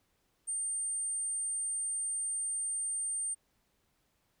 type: tone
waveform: sine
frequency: 8790 Hz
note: C#9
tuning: 16 cents flat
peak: -32 dBFS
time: 0.47-3.35 s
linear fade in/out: 20 ms
effects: pink hiss -75 dBFS RMS until 4.4 s